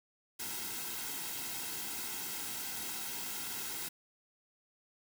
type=noise with comb filter; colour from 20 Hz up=white; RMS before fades=-40 dBFS; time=0.39-3.89 s; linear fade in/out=10 ms; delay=1.7 ms; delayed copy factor=-0.65; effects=none